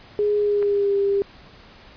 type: tone with pitch glide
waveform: sine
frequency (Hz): 415.3 to 398.6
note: G#4 to G4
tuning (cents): 0 to +29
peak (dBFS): -17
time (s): 0.19-1.22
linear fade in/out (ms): 0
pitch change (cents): -71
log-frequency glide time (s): 0.38-0.96
type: clicks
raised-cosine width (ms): 0.5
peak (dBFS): -28 / -21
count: 2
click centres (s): 0.622 / 0.627
effects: pink hiss -47 dBFS RMS until 1.96 s + resampled to 11025 Hz